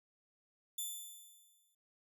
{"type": "tone with exponential decay", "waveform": "5% pulse", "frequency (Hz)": 3520, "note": "A7", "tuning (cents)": 0, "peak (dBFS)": -29, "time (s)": [0.78, 1.75], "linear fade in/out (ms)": 5, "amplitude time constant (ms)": 210, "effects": []}